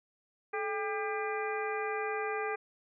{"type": "harmonic tone with a mistuned harmonic", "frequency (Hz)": 399.9, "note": "G4", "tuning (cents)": 35, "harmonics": [1, 2, 3, 4, 5, 6], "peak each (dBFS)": [-35, -38, -40, -41, -42, -43], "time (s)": [0.53, 2.56], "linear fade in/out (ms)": 10, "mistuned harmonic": 1, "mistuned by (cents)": 130, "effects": []}